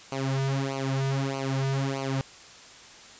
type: tone with flanger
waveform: sawtooth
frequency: 135.4 Hz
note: C#3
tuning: 40 cents flat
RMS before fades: -28 dBFS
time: 0.12-2.21 s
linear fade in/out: 0 ms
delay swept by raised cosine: 0.56 to 3.76 ms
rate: 1.6 Hz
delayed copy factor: -0.9
effects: white hiss -48 dBFS RMS until 3.19 s + resampled to 16000 Hz